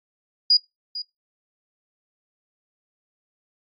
sine tone with echo, 4888 Hz, D#8, 32 cents flat, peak -13 dBFS, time 0.5-0.57 s, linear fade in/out 5 ms, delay 450 ms, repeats 1, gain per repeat -15 dB, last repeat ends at 1.02 s, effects noise-tail reverb RT60 0.2 s tail -21 dB re dry + AAC 64 kbps

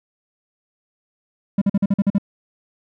triangle tone bursts, 199.1 Hz, G3, 27 cents sharp, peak -11 dBFS, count 8, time 1.58-2.183 s, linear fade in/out 5 ms, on 36 ms, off 45 ms, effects none

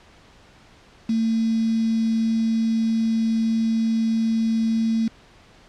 sine tone with quantisation, 224.8 Hz, A3, 37 cents sharp, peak -18 dBFS, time 1.09-5.08 s, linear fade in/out 5 ms, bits 6, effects pink hiss -51 dBFS RMS until 5.68 s + low-pass 5000 Hz 12 dB/octave

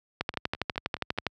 two click trains, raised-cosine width 0.3 ms, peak -24 / -11 dBFS, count 5 / 14, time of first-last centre 0.34-1.177 / 0.21-1.267 s, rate 4.78 / 12.3 Hz, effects high-pass 60 Hz 12 dB/octave

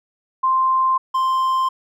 sine / triangle tone pair in turn, 1046.5 / 1046.5 Hz, C6 / C6, 0 / 0 cents, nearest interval unison, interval 0 cents, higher neither, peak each -14 dBFS, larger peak neither, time 0.43-0.98 / 1.14-1.69 s, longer neither, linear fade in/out 10 ms, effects none

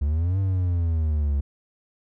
triangle exponential two-way sweep, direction up then down, 69.3 to 98 to 69.3 Hz, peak -18 dBFS, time 0.01-1.41 s, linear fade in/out 10 ms, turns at 0.39 s, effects none

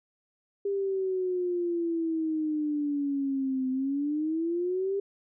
sine exponential two-way sweep, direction down then up, 401.5 to 257.6 to 401.5 Hz, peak -26 dBFS, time 0.65-5 s, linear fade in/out 5 ms, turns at 3.7 s, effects none

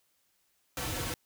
pink noise with comb filter, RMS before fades -35 dBFS, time 0.77-1.14 s, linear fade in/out 2 ms, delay 4.9 ms, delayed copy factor -0.9, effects white hiss -73 dBFS RMS until 1.25 s

